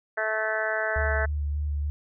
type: harmonic tone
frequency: 217.9 Hz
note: A3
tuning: 17 cents flat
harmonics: 2 / 3 / 4 / 5 / 6 / 7 / 8 / 9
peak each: -36 / -29 / -37 / -40 / -37 / -30 / -31 / -36 dBFS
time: 0.17-1.26 s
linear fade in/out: 10 ms
type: tone with vibrato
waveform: sine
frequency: 73.42 Hz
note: D2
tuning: in tune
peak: -25 dBFS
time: 0.96-1.9 s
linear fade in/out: 0 ms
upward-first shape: square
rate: 3.4 Hz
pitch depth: 16 cents each way
effects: none